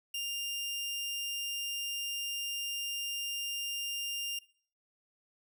sawtooth tone, 2800 Hz, F7, 4 cents sharp, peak -31 dBFS, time 0.14-4.39 s, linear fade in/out 5 ms, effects noise-tail reverb RT60 0.5 s tail -20 dB re dry

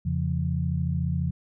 sine tone cluster, 84.4 / 136.6 / 170.8 Hz, E2 / C#3 / F3, +41 / -25 / -38 cents, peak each -28 dBFS, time 0.05-1.31 s, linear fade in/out 10 ms, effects none

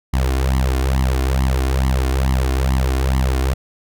sawtooth tone with flanger, 65.41 Hz, C2, in tune, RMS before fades -17 dBFS, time 0.13-3.54 s, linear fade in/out 10 ms, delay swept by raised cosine 0.97 to 2.87 ms, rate 2.3 Hz, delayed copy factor +1, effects none

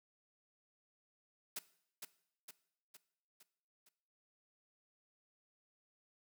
white noise with echo, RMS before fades -42 dBFS, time 1.56-1.59 s, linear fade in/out 5 ms, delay 460 ms, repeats 5, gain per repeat -5 dB, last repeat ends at 3.89 s, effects noise-tail reverb RT60 0.7 s tail -18 dB re dry + high-pass 200 Hz 12 dB/octave

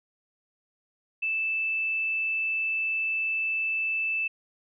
sine tone, 2637 Hz, E7, in tune, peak -25 dBFS, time 1.22-4.28 s, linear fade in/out 10 ms, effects none

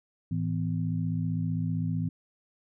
sine tone cluster, 107.9 / 163.4 / 252.3 Hz, A2 / E3 / B3, -33 / -15 / +37 cents, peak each -31 / -29 / -35 dBFS, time 0.31-2.09 s, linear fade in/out 5 ms, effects none

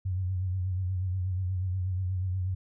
sine tone with vibrato, 92.5 Hz, F#2, in tune, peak -27 dBFS, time 0.05-2.55 s, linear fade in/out 10 ms, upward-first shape triangle, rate 8.3 Hz, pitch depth 69 cents each way, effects none

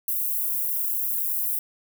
white high-pass noise, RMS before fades -26 dBFS, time 0.08-1.59 s, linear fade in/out 2 ms, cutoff 12000 Hz, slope 24 dB/octave, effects none

